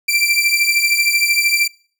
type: beating tone pair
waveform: sawtooth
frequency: 2344 / 2357 Hz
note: D7 / D7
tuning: -4 / +6 cents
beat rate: 13 Hz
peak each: -13 dBFS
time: 0.08-1.68 s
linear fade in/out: 10 ms
effects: noise-tail reverb RT60 0.5 s tail -26 dB re dry